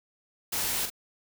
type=noise with echo; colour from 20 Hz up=white; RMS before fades=-30 dBFS; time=0.52-0.86 s; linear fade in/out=10 ms; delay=42 ms; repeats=1; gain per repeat=-7 dB; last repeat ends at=0.902 s; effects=none